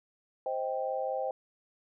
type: chord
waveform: sine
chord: C minor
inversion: none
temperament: just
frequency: 523.3 / 627.9 / 784.9 Hz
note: C5 / Eb5 / G5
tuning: 0 / +16 / +2 cents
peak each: -33 / -36 / -35 dBFS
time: 0.46-1.31 s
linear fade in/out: 2 ms
effects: none